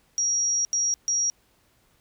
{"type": "tone bursts at uneven times", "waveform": "sine", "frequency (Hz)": 5680, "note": "F8", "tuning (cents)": 28, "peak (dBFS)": -21, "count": 3, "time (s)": [[0.18, 0.65], [0.73, 0.94], [1.08, 1.3]], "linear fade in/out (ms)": 0, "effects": ["pink hiss -64 dBFS RMS until 2 s"]}